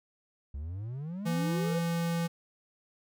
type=exponential sweep; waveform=triangle; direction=up; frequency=66.4 to 519 Hz; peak=-33 dBFS; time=0.54-1.79 s; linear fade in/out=5 ms
type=tone; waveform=square; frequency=168.6 Hz; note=E3; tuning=39 cents sharp; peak=-29 dBFS; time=1.25-2.28 s; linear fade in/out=20 ms
effects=none